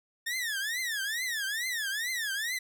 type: tone with vibrato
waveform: sawtooth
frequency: 1796 Hz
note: A6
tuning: 35 cents sharp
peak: -27 dBFS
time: 0.26-2.59 s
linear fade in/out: 10 ms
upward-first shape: triangle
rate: 2.3 Hz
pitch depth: 270 cents each way
effects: none